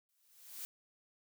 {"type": "noise with exponential growth", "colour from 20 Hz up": "blue", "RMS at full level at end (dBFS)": -42, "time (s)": [0.09, 0.65], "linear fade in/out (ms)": 0, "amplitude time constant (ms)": 120, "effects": []}